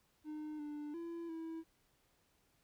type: tone with pitch steps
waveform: triangle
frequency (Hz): 304.8 / 296.2 / 337 / 325.8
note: D#4 / D4 / E4 / E4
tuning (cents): -36 / +15 / +38 / -20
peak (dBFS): -40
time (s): 0.24-1.64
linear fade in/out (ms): 50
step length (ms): 350
effects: pink hiss -75 dBFS RMS until 2.63 s